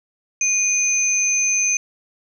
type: tone pair together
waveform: sine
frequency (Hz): 2458 / 6199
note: D#7 / G8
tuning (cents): -22 / -20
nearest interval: octave + major third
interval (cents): 1602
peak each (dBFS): -22 / -17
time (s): 0.41-1.77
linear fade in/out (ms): 2
effects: 9-bit